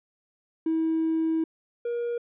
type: tone pair in turn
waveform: triangle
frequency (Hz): 322.6 / 474.9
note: E4 / A#4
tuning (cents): -37 / +32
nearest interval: perfect fifth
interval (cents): 669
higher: second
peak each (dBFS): -19 / -24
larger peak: first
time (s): 0.66-1.44 / 1.85-2.18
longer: first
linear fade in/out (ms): 5
effects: tanh soft clip ceiling -19 dBFS + resampled to 8000 Hz